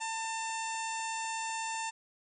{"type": "harmonic tone", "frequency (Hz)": 896, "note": "A5", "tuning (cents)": 31, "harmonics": [1, 2, 3, 4, 5, 6, 7, 8, 9, 10], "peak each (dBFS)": [-36, -43, -42, -49, -51, -51, -50, -43, -51, -51], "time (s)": [0, 1.91], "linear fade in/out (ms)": 20, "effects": []}